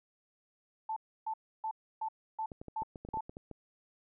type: tone bursts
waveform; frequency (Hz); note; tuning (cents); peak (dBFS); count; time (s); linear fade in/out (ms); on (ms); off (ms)
sine; 880; A5; 0; -33; 7; 0.89-3.208; 5; 74; 300
type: clicks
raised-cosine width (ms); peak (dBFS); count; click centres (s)
2; -31; 12; 2.518 / 2.615 / 2.683 / 2.821 / 2.958 / 3.05 / 3.088 / 3.141 / 3.172 / 3.295 / 3.369 / 3.513
effects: none